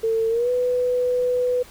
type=tone with pitch glide; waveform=sine; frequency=450 to 496.4 Hz; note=A4 to B4; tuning=+39 to +9 cents; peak=-18 dBFS; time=0.03-1.63 s; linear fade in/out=10 ms; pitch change=+170 cents; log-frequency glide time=0.29-0.5 s; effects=pink hiss -46 dBFS RMS until 1.7 s